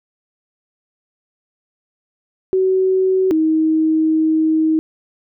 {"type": "tone pair in turn", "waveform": "sine", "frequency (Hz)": [376.7, 316.2], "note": ["F#4", "D#4"], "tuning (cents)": [31, 28], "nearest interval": "minor third", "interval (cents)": 303, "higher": "first", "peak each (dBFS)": -12, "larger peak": "neither", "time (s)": [[2.53, 3.31], [3.31, 4.79]], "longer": "second", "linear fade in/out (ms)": 0, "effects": []}